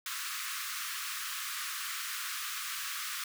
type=high-pass noise; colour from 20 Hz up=pink; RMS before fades=-38 dBFS; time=0.06-3.24 s; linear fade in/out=2 ms; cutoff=1100 Hz; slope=96 dB/octave; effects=none